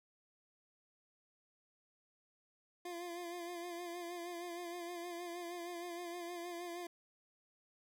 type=tone with vibrato; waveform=25% pulse; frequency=347.2 Hz; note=F4; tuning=10 cents flat; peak=-39 dBFS; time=2.85-6.87 s; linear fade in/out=5 ms; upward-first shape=sine; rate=6.4 Hz; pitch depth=41 cents each way; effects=none